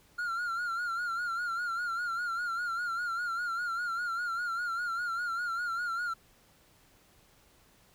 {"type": "tone with vibrato", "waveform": "triangle", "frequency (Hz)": 1396.9, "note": "F6", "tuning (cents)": 0, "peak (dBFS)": -29, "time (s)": [0.18, 6.14], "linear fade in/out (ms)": 10, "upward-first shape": "sine", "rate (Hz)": 5, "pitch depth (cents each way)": 70, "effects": ["pink hiss -63 dBFS RMS until 7.94 s"]}